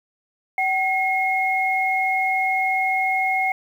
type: tone pair together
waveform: sine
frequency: 761.1 / 2157 Hz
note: F#5 / C#7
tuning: +49 / -48 cents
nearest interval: octave + tritone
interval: 1803 cents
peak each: -21 dBFS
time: 0.58-3.52 s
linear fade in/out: 2 ms
effects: 8-bit